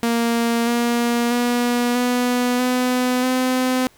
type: tone with pitch steps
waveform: sawtooth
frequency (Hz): 233.1 / 237.4 / 241.9 / 246.4 / 251 / 255.7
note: A#3 / A#3 / B3 / B3 / B3 / C4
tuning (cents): 0 / +32 / -36 / -4 / +28 / -40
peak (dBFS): -13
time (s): 0.03-3.87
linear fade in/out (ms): 0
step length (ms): 640
effects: pink hiss -53 dBFS RMS until 3.97 s